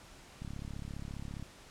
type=click train; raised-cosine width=5 ms; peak=-30 dBFS; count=36; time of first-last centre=0.42-1.426 s; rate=34.8 Hz; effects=pink hiss -55 dBFS RMS until 1.7 s + low-pass 9000 Hz 12 dB/octave